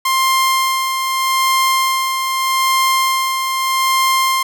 sawtooth tone with tremolo, 1055 Hz, C6, 14 cents sharp, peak -8 dBFS, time 0.05-4.43 s, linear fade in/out 5 ms, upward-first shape sine, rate 0.81 Hz, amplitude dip 45%, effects none

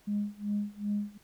sine tone with tremolo, 206.2 Hz, G#3, 12 cents flat, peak -26 dBFS, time 0.07-1.18 s, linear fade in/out 10 ms, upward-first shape sine, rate 2.6 Hz, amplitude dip 95%, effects tanh soft clip ceiling -22 dBFS + pink hiss -63 dBFS RMS until 1.23 s

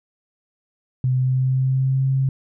sine tone with pitch glide, 128.4 to 133.78 Hz, C3 to C3, -32 to +39 cents, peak -16 dBFS, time 1.04-2.29 s, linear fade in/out 2 ms, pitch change +71 cents, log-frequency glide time 1.14-2.07 s, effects none

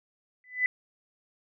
sine tone with exponential growth, 2000 Hz, B6, 21 cents sharp, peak -18 dBFS, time 0.44-0.66 s, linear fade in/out 1 ms, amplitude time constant 46 ms, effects none

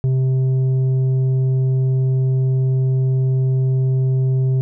triangle tone with tanh clipping, 130.81 Hz, C3, in tune, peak -15 dBFS, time 0.04-4.61 s, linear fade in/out 0 ms, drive 10 dB, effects none

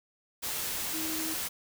sine tone in noise, 317.5 Hz, D#4, 35 cents sharp, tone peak -36 dBFS, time 0.93-1.35 s, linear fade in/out 20 ms, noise white, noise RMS -34 dBFS, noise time 0.42-1.49 s, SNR -5 dB, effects none

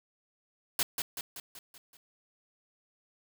white noise with echo, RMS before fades -28 dBFS, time 0.79-0.83 s, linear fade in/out 2 ms, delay 190 ms, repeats 6, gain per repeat -5 dB, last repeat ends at 1.97 s, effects none

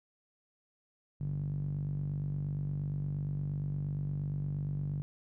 sawtooth tone with band-pass filter, 48.57 Hz, G1, 15 cents flat, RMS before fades -35 dBFS, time 1.2-5.02 s, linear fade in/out 0 ms, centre 140 Hz, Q 6.3, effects none

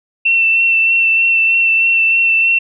sine tone with vibrato, 2693 Hz, E7, 36 cents sharp, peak -9 dBFS, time 0.25-2.59 s, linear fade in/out 10 ms, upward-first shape sine, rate 3.2 Hz, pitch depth 16 cents each way, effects none

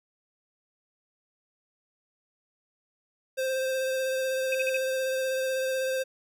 square tone with vibrato, 524 Hz, C5, 2 cents sharp, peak -27 dBFS, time 3.37-6.04 s, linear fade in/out 20 ms, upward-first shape sine, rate 16 Hz, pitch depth 15 cents each way
sine tone bursts, 2560 Hz, D#7, 49 cents sharp, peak -26 dBFS, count 4, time 4.52-4.769 s, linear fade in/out 2 ms, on 27 ms, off 47 ms
effects none

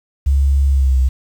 sine tone with pitch glide, 69 to 64.75 Hz, C#2 to C2, -7 to -17 cents, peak -10 dBFS, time 0.26-1.09 s, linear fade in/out 10 ms, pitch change -110 cents, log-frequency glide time 0.69-0.98 s, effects 7-bit

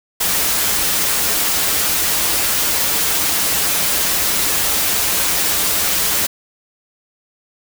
white noise with comb filter, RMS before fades -17 dBFS, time 0.2-6.27 s, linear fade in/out 10 ms, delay 8 ms, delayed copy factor -0.5, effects none

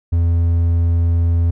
triangle tone, 84.6 Hz, E2, 45 cents sharp, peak -10 dBFS, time 0.12-1.51 s, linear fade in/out 10 ms, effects none

